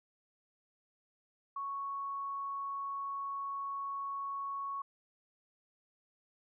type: tone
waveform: sine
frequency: 1108.7 Hz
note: C#6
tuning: in tune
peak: -36 dBFS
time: 1.56-4.82 s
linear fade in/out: 5 ms
effects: none